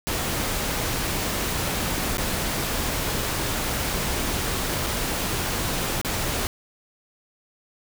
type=noise with dropouts; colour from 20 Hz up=pink; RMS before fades=-26 dBFS; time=0.07-6.47 s; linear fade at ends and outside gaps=0 ms; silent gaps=2.171-2.182 / 4.864-4.868 / 6.014-6.048 s; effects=none